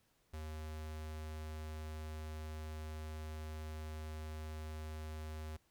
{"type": "tone with notch filter", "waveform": "square", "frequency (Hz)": 77.78, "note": "D#2", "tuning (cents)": 0, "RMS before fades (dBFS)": -45, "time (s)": [0.33, 5.57], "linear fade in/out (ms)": 10, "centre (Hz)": 170, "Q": 1.2, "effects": ["pink hiss -75 dBFS RMS until 5.7 s"]}